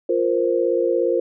sine chord, F suspended fourth, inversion none, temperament equal, 349.2 / 466.2 / 523.3 Hz, F4 / Bb4 / C5, 0 / 0 / 0 cents, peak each -21 dBFS, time 0.09-1.2 s, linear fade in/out 5 ms, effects none

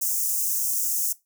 white high-pass noise, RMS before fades -25 dBFS, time 0.01-1.13 s, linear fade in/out 10 ms, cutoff 5900 Hz, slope 48 dB/octave, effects noise-tail reverb RT60 0.2 s tail -19 dB re dry

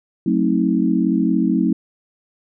sine chord, F# diminished seventh, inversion none, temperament just, 185 / 222 / 266.4 / 319.7 Hz, F#3 / A3 / C4 / Eb4, 0 / +16 / +31 / +47 cents, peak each -20 dBFS, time 0.26-1.73 s, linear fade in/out 5 ms, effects none

